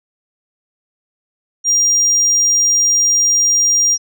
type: tone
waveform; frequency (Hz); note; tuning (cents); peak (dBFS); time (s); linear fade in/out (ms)
sine; 5700; F8; +34; -8; 1.64-3.98; 50
effects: tanh soft clip ceiling -8 dBFS